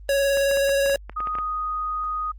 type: tone with vibrato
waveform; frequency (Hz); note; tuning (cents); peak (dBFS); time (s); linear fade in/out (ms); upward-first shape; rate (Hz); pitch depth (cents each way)
square; 555; C#5; +2; -19; 0.09-0.96; 2; square; 19; 13
type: clicks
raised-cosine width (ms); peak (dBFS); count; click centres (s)
0.5; -20; 12; 0.372 / 0.513 / 0.572 / 0.693 / 0.861 / 0.897 / 0.945 / 1.096 / 1.204 / 1.272 / 1.353 / 1.386
type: tone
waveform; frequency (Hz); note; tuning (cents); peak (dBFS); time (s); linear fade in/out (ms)
sine; 1244.5; D#6; 0; -24; 1.16-2.32; 10
effects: added 50 Hz sine -39 dBFS peak until 2.38 s + Opus 32 kbps

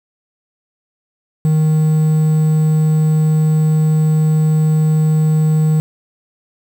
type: tone with quantisation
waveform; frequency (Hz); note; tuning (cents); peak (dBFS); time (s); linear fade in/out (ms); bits
triangle; 155.56; D#3; 0; -8; 1.45-5.8; 0; 6
effects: none

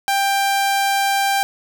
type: tone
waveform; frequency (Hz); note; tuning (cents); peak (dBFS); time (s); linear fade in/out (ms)
sawtooth; 790; G5; +13; -12; 0.08-1.43; 0
effects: none

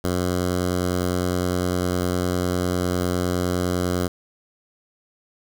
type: tone with notch filter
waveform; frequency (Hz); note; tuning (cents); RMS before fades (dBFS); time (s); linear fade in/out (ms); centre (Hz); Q
10% pulse; 89.9; F#2; -49; -23; 0.04-4.08; 5; 2400; 1.6
effects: none

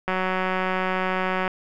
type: click train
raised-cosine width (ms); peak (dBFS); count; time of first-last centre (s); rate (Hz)
0.5; -10; 261; 0.08-1.478; 186
effects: none

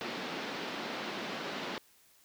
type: band-pass noise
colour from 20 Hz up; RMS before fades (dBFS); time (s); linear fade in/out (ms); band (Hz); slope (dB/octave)
pink; -39; 0.01-1.78; 0; 200 to 4500; 24
effects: white hiss -64 dBFS RMS until 2.24 s

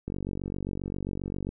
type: click train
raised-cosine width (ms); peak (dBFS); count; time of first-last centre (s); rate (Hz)
3; -20; 68; 0.08-1.491; 47.5
effects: none

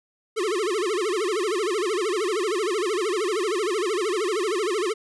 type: tone with vibrato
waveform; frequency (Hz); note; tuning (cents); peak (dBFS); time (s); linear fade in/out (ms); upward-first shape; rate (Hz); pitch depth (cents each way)
square; 394.9; G4; +13; -23; 0.36-4.94; 20; sine; 13; 230
effects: resampled to 24000 Hz

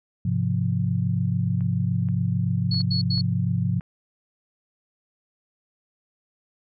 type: chord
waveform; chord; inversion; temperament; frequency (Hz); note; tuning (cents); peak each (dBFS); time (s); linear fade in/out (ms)
sine; F minor; first; equal; 103.83 / 130.81 / 174.61; Ab2 / C3 / F3; 0 / 0 / 0; -25; 0.25-3.8; 5
type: clicks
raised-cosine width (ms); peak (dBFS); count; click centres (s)
0.5; -34; 6; 1.608 / 2.087 / 2.744 / 2.805 / 3.179 / 3.809
type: tone bursts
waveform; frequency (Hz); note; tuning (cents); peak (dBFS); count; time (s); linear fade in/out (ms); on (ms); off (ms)
sine; 4375; C#8; -24; -25; 3; 2.71-3.212; 5; 110; 86
effects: none

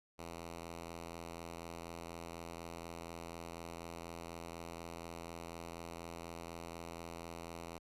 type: tone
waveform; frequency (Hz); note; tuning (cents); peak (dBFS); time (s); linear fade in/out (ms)
5% pulse; 84.1; E2; +35; -34; 0.18-7.79; 20
effects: resampled to 32000 Hz

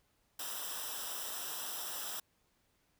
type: noise with comb filter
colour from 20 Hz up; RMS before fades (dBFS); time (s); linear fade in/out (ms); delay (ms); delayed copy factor
white; -41; 0.39-2.2; 5; 0.45; -0.75
effects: pink hiss -75 dBFS RMS until 2.99 s

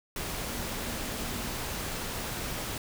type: tone in noise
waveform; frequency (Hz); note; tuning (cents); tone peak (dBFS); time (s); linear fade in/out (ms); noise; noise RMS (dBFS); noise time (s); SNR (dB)
sine; 237.3; A#3; +31; -44; 0.49-1.57; 2; pink; -35; 0.16-2.78; -12
effects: none

